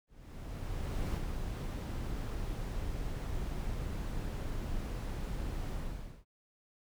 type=noise with ADSR envelope; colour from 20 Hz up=brown; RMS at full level=-33 dBFS; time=0.07-6.25 s; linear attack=1100 ms; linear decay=19 ms; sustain=-4 dB; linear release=500 ms; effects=none